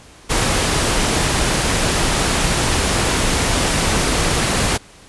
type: noise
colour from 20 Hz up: pink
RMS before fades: -17 dBFS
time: 0.29-4.78 s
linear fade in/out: 20 ms
effects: pink hiss -44 dBFS RMS until 5.08 s + resampled to 24000 Hz